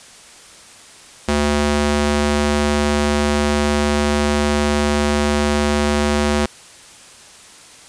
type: tone with high-pass filter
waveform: square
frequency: 73.42 Hz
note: D2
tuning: in tune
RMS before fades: -17 dBFS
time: 1.28-6.46 s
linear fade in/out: 5 ms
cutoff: 160 Hz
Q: 0.66
effects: white hiss -42 dBFS RMS until 7.88 s + resampled to 22050 Hz